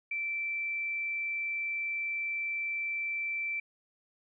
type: tone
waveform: sine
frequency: 2335 Hz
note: D7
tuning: 11 cents flat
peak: -31 dBFS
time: 0.11-3.6 s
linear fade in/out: 5 ms
effects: none